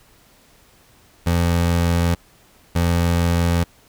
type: tone pair in turn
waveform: 25% pulse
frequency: 85.7 / 85.7 Hz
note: F2 / F2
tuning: -32 / -32 cents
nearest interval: unison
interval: 0 cents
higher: neither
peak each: -12 dBFS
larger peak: neither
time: 1.26-2.15 / 2.75-3.64 s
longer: neither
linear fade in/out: 10 ms
effects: pink hiss -53 dBFS RMS until 3.88 s